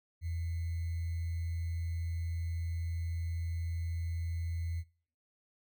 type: tone with sample-and-hold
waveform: sine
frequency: 83.7 Hz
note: E2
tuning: 27 cents sharp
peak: -33 dBFS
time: 0.21-4.84 s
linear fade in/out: 50 ms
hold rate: 2100 Hz
effects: noise-tail reverb RT60 0.5 s tail -22 dB re dry